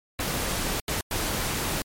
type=noise bursts at uneven times; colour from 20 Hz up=pink; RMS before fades=-28 dBFS; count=3; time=0.19-0.8 / 0.88-1.01 / 1.11-1.82 s; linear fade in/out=2 ms; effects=MP3 64 kbps